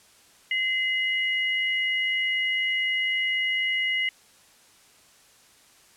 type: tone pair together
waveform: sine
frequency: 2051 / 2900 Hz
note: C7 / F#7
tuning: -35 / -35 cents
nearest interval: tritone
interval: 600 cents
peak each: -24 / -28 dBFS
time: 0.51-4.09 s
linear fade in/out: 2 ms
effects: white hiss -56 dBFS RMS until 5.96 s + low-pass 10000 Hz 12 dB/octave